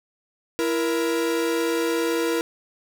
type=tone pair together; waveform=45% pulse; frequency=333.2 / 471.2 Hz; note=E4 / A#4; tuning=+19 / +19 cents; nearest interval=tritone; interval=600 cents; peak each=-24 dBFS; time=0.59-2.41 s; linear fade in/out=0 ms; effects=none